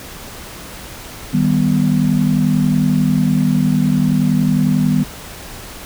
sine chord, Eb augmented, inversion none, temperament equal, 155.56 / 196 / 246.9 Hz, Eb3 / G3 / B3, 0 / 0 / 0 cents, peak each -16 dBFS, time 1.33-5.04 s, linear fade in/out 10 ms, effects pink hiss -33 dBFS RMS until 5.85 s

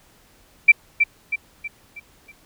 sine tone with echo, 2342 Hz, D7, 5 cents flat, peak -5 dBFS, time 0.68-0.72 s, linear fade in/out 10 ms, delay 320 ms, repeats 5, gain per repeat -7 dB, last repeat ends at 2.32 s, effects pink hiss -55 dBFS RMS until 2.45 s

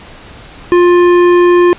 triangle tone with hard clipping, 352.2 Hz, F4, 15 cents sharp, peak -6 dBFS, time 0.72-1.73 s, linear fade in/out 0 ms, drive 16 dB, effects pink hiss -34 dBFS RMS until 1.78 s + resampled to 8000 Hz

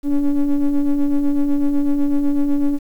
triangle ring-modulated tone, 141 Hz, C#3, 30 cents sharp, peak -8 dBFS, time 0.03-2.79 s, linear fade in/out 50 ms, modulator 145 Hz, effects 8-bit

